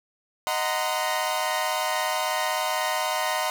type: chord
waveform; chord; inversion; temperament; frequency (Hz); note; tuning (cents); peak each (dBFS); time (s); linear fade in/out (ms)
sawtooth; C half-diminished seventh; first; equal with one note detuned; 622.3 / 740 / 932.3 / 1028.5; Eb5 / Gb5 / Bb5 / C6; 0 / 0 / 0 / -30; -26; 0.47-3.5; 0
effects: none